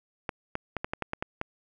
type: clicks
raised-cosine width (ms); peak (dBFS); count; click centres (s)
0.5; -15; 9; 0.292 / 0.554 / 0.767 / 0.845 / 0.935 / 1.023 / 1.134 / 1.225 / 1.414
effects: none